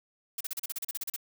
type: noise bursts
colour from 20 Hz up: blue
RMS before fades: -34 dBFS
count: 13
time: 0.38-1.163 s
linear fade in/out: 5 ms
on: 27 ms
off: 36 ms
effects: none